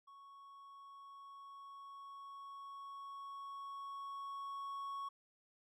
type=tone with level ramp; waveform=triangle; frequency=1108.7 Hz; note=C#6; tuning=in tune; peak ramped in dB=-54 to -39 dBFS; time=0.07-5.09 s; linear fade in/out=10 ms; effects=none